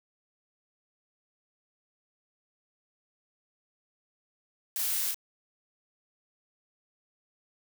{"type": "noise with echo", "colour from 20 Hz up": "blue", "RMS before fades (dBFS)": -32, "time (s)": [4.76, 5.11], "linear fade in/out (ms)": 0, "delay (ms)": 34, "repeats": 1, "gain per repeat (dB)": -2, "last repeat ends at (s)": 5.144, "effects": []}